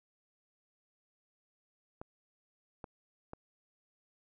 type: clicks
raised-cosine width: 1 ms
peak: -29 dBFS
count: 3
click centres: 2.015 / 2.842 / 3.334 s
effects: none